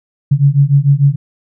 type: beating tone pair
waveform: sine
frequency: 137.6 / 144.3 Hz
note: C#3 / D3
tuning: -12 / -30 cents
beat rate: 6.7 Hz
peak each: -10 dBFS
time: 0.31-1.16 s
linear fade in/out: 10 ms
effects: none